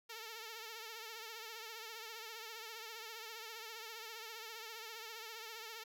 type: tone with vibrato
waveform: 5% pulse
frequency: 448.5 Hz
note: A4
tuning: 33 cents sharp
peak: -35 dBFS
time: 0.09-5.84 s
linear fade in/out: 10 ms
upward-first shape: triangle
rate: 15 Hz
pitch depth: 79 cents each way
effects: none